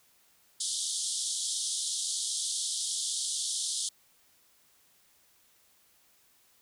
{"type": "band-pass noise", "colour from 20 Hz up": "white", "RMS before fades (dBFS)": -33, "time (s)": [0.6, 3.89], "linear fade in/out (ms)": 5, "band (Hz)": [3200, 10000], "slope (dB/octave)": 96, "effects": ["white hiss -65 dBFS RMS until 6.61 s"]}